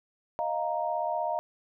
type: chord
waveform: sine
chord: Eb suspended second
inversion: none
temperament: equal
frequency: 622.3 / 698.5 / 932.3 Hz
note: Eb5 / F5 / Bb5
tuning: 0 / 0 / 0 cents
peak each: -32 / -31 / -32 dBFS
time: 0.39-1.39 s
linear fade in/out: 0 ms
effects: none